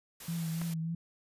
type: noise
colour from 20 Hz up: white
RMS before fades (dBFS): -46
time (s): 0.2-0.74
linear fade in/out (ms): 5
type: tone with vibrato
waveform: sine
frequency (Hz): 164.81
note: E3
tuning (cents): 0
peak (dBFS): -32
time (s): 0.28-0.95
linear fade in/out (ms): 5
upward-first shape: triangle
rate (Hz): 3.4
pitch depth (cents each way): 46
type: clicks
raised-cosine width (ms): 0.5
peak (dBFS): -29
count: 2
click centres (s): 0.615 / 0.618
effects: resampled to 32000 Hz